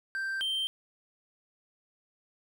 triangle tone pair in turn, 1568 / 3136 Hz, G6 / G7, 0 / 0 cents, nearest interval octave, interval 1200 cents, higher second, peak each -29 / -27 dBFS, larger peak second, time 0.15-0.41 / 0.41-0.67 s, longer neither, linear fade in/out 0 ms, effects none

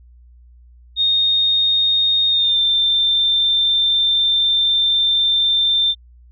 sine tone with pitch glide, 3700 to 3576 Hz, A#7 to A7, -14 to +27 cents, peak -13 dBFS, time 0.96-5.95 s, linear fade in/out 50 ms, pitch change -59 cents, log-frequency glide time 2.29-2.59 s, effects added 60 Hz sine -43 dBFS peak until 6.31 s

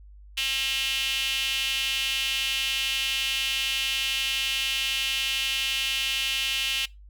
sawtooth tone with high-pass filter, 268.8 Hz, C4, 47 cents sharp, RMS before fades -27 dBFS, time 0.37-6.86 s, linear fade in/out 10 ms, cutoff 2900 Hz, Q 5.2, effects noise-tail reverb RT60 0.2 s tail -21 dB re dry + added 50 Hz sine -45 dBFS peak until 7.09 s

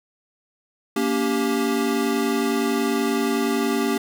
square chord, G diminished, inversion first, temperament equal with one note detuned, 233.1 / 283.7 / 392 Hz, Bb3 / Db4 / G4, 0 / +40 / 0 cents, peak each -25 dBFS, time 0.96-3.98 s, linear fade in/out 5 ms, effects none

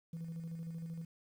sine tone with tremolo, 165.3 Hz, E3, 5 cents sharp, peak -37 dBFS, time 0.13-1.05 s, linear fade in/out 5 ms, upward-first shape square, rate 13 Hz, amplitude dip 40%, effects tanh soft clip ceiling -38 dBFS + 11-bit

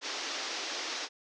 white band-pass noise, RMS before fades -37 dBFS, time 0.01-1.09 s, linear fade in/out 50 ms, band 270 to 6100 Hz, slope 48 dB/octave, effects none

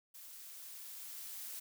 blue noise with level ramp, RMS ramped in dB -53 to -45 dBFS, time 0.14-1.6 s, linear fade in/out 10 ms, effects none

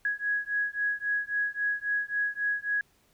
sine beating tone pair, 1664 / 1667.7 Hz, G#6 / G#6, +3 / +7 cents, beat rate 3.7 Hz, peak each -30 dBFS, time 0.05-2.81 s, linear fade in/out 2 ms, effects pink hiss -66 dBFS RMS until 3.13 s

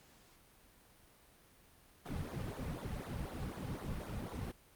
brown noise with flanger, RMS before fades -42 dBFS, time 2.05-4.52 s, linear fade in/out 10 ms, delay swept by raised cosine 0.35 to 3.15 ms, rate 4 Hz, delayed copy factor -0.95, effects pink hiss -64 dBFS RMS until 4.75 s + Opus 48 kbps

